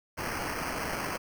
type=noise with sample-and-hold; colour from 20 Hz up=white; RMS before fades=-34 dBFS; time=0.17-1.18 s; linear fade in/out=20 ms; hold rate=3675 Hz; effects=none